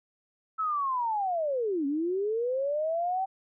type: linear two-way sweep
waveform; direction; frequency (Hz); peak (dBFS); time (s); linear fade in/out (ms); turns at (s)
sine; down then up; 1318.5 to 271.7 to 777; -26; 0.58-3.26; 20; 1.86
effects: none